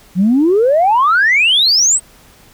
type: exponential sweep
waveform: sine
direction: up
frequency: 172.3 to 8440 Hz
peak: -7 dBFS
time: 0.15-2 s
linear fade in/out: 50 ms
effects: tanh soft clip ceiling -4 dBFS + pink hiss -45 dBFS RMS until 2.53 s